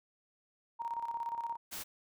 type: tone with tremolo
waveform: sine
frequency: 932.3 Hz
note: A#5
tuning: in tune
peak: -33 dBFS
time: 0.79-1.57 s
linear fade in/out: 20 ms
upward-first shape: square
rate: 17 Hz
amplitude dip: 60%
type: noise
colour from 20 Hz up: white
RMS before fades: -42 dBFS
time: 1.71-1.84 s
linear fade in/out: 20 ms
effects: none